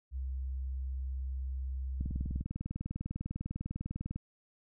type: tone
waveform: sine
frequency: 65.41 Hz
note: C2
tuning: in tune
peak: -34 dBFS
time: 0.11-2.44 s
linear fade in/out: 50 ms
type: click train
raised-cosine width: 5 ms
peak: -25 dBFS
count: 44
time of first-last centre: 2.01-4.16 s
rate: 20 Hz
effects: none